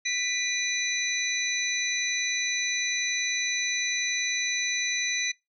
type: tone cluster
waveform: sine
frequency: 1981 / 2412 / 3960 / 6030 Hz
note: B6 / D7 / B7 / F#8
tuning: +5 / +46 / +4 / +32 cents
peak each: -31 dBFS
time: 0.05-5.32 s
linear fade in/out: 10 ms
effects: noise-tail reverb RT60 0.2 s tail -23 dB re dry